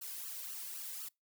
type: noise with flanger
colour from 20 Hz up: blue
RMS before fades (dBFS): -44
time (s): 0.01-1.09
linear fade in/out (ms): 10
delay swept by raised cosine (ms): 0.67 to 1.97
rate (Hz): 3.9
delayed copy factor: +0.9
effects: noise-tail reverb RT60 0.2 s tail -25 dB re dry